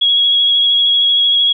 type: tone with vibrato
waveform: sine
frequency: 3322 Hz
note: G#7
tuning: in tune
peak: -9 dBFS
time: 0.01-1.53 s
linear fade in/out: 10 ms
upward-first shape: triangle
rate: 13 Hz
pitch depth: 21 cents each way
effects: none